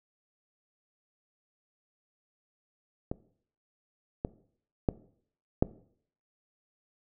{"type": "clicks", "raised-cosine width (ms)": 2, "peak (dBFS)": [-19, -16, -11, -8], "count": 4, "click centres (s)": [3.115, 4.249, 4.888, 5.625], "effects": ["noise-tail reverb RT60 0.6 s tail -19 dB re dry"]}